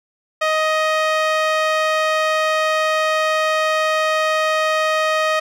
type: tone with band-pass filter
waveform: sawtooth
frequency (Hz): 626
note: D#5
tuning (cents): +10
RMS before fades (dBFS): -18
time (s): 0.41-5.4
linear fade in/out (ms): 10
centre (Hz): 1600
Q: 0.71
effects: none